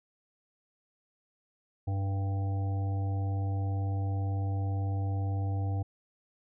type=harmonic tone; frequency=98 Hz; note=G2; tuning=in tune; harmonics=1 / 3 / 5 / 7 / 8; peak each=-28 / -42 / -47 / -47 / -45 dBFS; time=1.87-5.83 s; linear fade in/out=10 ms; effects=none